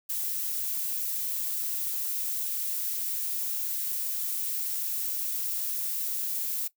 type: noise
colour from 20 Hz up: violet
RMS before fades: -31 dBFS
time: 0.09-6.68 s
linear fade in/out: 10 ms
effects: noise-tail reverb RT60 0.1 s tail -18 dB re dry